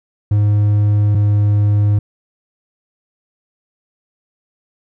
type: tone pair in turn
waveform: triangle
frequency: 103.83 / 103.4 Hz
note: G#2 / G#2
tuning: 0 / -7 cents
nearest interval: unison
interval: 7 cents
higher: first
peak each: -8 dBFS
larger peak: neither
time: 0.31-1.15 / 1.15-1.99 s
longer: neither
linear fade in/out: 5 ms
effects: none